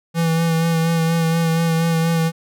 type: tone with vibrato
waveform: square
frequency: 164.8 Hz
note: E3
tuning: in tune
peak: -16 dBFS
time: 0.14-2.32 s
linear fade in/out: 50 ms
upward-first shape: sine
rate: 4.2 Hz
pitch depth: 24 cents each way
effects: none